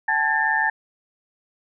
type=tone cluster; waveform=sine; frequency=770 / 870 / 1645 / 1791 Hz; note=G5 / A5 / G#6 / A6; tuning=-31 / -20 / -17 / +30 cents; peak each=-29 / -23 / -25 / -21 dBFS; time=0.08-0.7 s; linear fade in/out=5 ms; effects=none